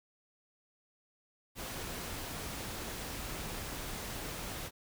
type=noise; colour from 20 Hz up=pink; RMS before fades=-41 dBFS; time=1.55-4.71 s; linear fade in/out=50 ms; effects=none